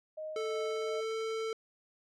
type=tone with tremolo; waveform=sine; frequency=622.3 Hz; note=D#5; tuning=in tune; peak=-37 dBFS; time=0.17-1.01 s; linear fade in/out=10 ms; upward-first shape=sine; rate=2.8 Hz; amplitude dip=40%
type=tone with pitch glide; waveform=square; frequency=440 to 444.9 Hz; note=A4 to A4; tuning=0 to +19 cents; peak=-34 dBFS; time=0.36-1.53 s; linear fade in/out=2 ms; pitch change=+19 cents; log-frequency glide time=0.65-1.15 s
effects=low-pass 6000 Hz 12 dB/octave